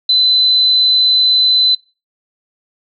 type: tone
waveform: sine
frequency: 4026 Hz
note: B7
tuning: 33 cents sharp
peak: -8 dBFS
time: 0.09-1.75 s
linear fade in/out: 5 ms
effects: noise-tail reverb RT60 0.3 s tail -24 dB re dry